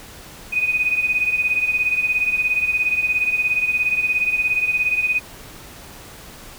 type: beating tone pair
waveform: sine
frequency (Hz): 2489 / 2506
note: D#7 / D#7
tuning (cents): 0 / +12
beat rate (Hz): 17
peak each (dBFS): -18 / -23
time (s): 0.52-5.2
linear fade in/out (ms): 20
effects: pink hiss -40 dBFS RMS until 6.58 s